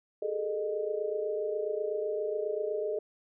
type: tone cluster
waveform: sine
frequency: 397.4 / 426.3 / 453.9 / 614 Hz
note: G4 / G#4 / A#4 / D#5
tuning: +24 / +45 / -46 / -23 cents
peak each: -40 / -32 / -38 / -35 dBFS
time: 0.22-2.99 s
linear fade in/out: 5 ms
effects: none